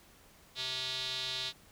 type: tone with band-pass filter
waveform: square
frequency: 129.4 Hz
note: C3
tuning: 19 cents flat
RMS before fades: -37 dBFS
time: 0.55-1.53 s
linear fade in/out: 50 ms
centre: 3800 Hz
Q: 4.8
effects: pink hiss -60 dBFS RMS until 1.71 s